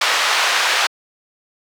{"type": "band-pass noise", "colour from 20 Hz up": "pink", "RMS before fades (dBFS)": -17, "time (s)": [0.01, 0.87], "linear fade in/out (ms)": 5, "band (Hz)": [1000, 4600], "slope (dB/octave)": 12, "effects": ["high-pass 400 Hz 12 dB/octave"]}